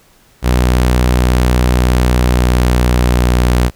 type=tone with pitch glide; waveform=sawtooth; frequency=61.74 to 60.96 Hz; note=B1 to B1; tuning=0 to -22 cents; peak=-5 dBFS; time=0.42-3.71 s; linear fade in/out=50 ms; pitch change=-22 cents; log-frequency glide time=1.89-3.29 s; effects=pink hiss -49 dBFS RMS until 3.75 s